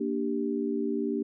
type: chord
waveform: sine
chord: G minor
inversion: first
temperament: equal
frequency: 233.1 / 293.7 / 392 Hz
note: Bb3 / D4 / G4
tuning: 0 / 0 / 0 cents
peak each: -31 dBFS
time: 0-1.23 s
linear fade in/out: 10 ms
effects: none